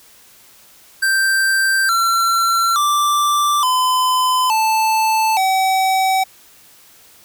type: tone with pitch steps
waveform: square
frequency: 1568 / 1357.2 / 1174.7 / 1016.7 / 880 / 761.7 Hz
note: G6 / F6 / D6 / B5 / A5 / G5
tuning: 0 / -50 / 0 / +50 / 0 / -50 cents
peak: -14 dBFS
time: 1.02-6.24 s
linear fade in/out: 10 ms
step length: 870 ms
effects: white hiss -47 dBFS RMS until 7.24 s